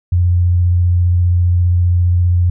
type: tone with vibrato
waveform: sine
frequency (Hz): 88.3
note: F2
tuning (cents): +20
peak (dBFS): -9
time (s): 0.12-2.5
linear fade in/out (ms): 5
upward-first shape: triangle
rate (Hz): 15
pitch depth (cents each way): 18
effects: none